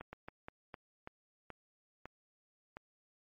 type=slowing click train; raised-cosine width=0.5 ms; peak=-30 dBFS; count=9; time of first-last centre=0.01-2.769 s; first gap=120 ms; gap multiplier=1.29; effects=MP3 32 kbps